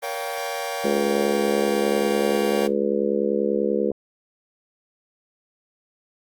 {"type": "chord", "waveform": "sawtooth", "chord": "G half-diminished seventh", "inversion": "first", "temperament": "just", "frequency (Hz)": [470.4, 564.5, 705.6, 784], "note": ["Bb4", "Db5", "F5", "G5"], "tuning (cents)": [16, 31, 18, 0], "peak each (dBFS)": [-29, -27, -28, -28], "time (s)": [0.02, 2.68], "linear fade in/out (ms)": 20}
{"type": "harmonic tone", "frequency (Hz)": 70.2, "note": "C#2", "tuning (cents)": 22, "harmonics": [3, 4, 5, 6, 7, 8], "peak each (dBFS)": [-26, -34, -26, -25, -24, -34], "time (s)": [0.84, 3.91], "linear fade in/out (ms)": 5}
{"effects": ["Opus 32 kbps"]}